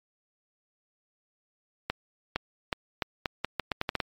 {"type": "accelerating click train", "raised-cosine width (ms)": 0.3, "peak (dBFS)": -11, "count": 12, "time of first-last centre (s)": [1.9, 4.002], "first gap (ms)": 460, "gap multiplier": 0.8, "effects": ["MP3 96 kbps"]}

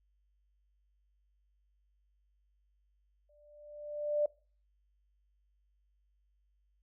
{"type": "tone with exponential growth", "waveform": "sine", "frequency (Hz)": 592, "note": "D5", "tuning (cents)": 14, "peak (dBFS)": -25, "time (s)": [3.29, 4.26], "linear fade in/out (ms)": 5, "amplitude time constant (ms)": 210, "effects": ["noise-tail reverb RT60 0.4 s tail -23 dB re dry", "added 50 Hz sine -70 dBFS peak until 6.82 s"]}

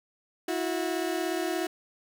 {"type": "tone pair together", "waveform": "30% pulse", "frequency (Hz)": [326.7, 363.6], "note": ["E4", "F#4"], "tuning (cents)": [-15, -30], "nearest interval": "major second", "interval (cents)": 185, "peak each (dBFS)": -28, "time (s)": [0.48, 1.67], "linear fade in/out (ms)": 5, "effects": []}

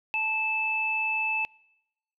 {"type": "tone pair together", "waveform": "sine", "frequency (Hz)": [876.3, 2626], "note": ["A5", "E7"], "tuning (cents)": [-7, -7], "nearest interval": "octave + perfect fifth", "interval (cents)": 1900, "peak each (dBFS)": [-33, -25], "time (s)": [0.14, 1.45], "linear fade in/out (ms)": 0, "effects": ["noise-tail reverb RT60 0.9 s tail -26 dB re dry"]}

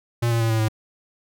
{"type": "tone with pitch steps", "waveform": "square", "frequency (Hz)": [118.1, 115.87, 113.68, 111.54, 109.43], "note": ["A#2", "A#2", "A#2", "A2", "A2"], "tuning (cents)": [23, -10, -43, 24, -9], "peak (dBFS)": -19, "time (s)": [0.22, 0.685], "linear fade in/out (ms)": 10, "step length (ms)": 93, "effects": []}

